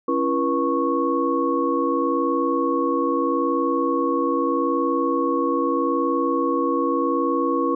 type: tone cluster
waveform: sine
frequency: 275.8 / 336.6 / 484.4 / 1103 Hz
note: C#4 / E4 / B4 / C#6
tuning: -9 / +36 / -34 / -9 cents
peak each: -24 dBFS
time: 0.08-7.75 s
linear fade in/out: 5 ms
effects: none